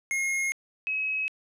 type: tone pair in turn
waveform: square / sine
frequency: 2151 / 2558 Hz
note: C7 / D#7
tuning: +47 / +47 cents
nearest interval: minor third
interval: 300 cents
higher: second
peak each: -26 dBFS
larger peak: neither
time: 0.11-0.52 / 0.87-1.28 s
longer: neither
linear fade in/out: 0 ms
effects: low-pass 12000 Hz 12 dB/octave